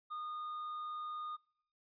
triangle tone, 1226 Hz, D#6, 26 cents flat, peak -38 dBFS, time 0.1-1.37 s, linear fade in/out 20 ms, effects noise-tail reverb RT60 0.6 s tail -24 dB re dry + resampled to 11025 Hz

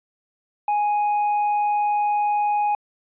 triangle tone with tanh clipping, 830.6 Hz, G#5, in tune, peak -19 dBFS, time 0.68-2.75 s, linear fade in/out 2 ms, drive 8 dB, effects resampled to 8000 Hz

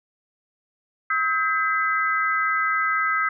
sine tone cluster, 1282 / 1588 / 2024 Hz, E6 / G6 / B6, -49 / +22 / +42 cents, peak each -22 / -25 / -26 dBFS, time 1.1-3.29 s, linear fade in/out 5 ms, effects none

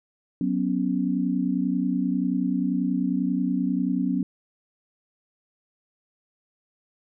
sine chord, F# suspended fourth, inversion none, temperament equal, 185 / 246.9 / 277.2 Hz, F#3 / B3 / C#4, 0 / 0 / 0 cents, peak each -26 dBFS, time 0.41-4.23 s, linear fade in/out 2 ms, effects none

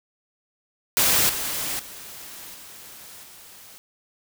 white noise with level steps, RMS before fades -19 / -28 / -40 / -43 / -46 dBFS, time 0.97-3.78 s, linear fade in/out 0 ms, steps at 1.29 / 1.79 / 2.54 / 3.23 s, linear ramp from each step 5 ms, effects none

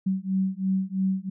sine beating tone pair, 188.9 / 191.9 Hz, F#3 / G3, +36 / -37 cents, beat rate 3 Hz, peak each -26 dBFS, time 0.06-1.3 s, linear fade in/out 10 ms, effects none

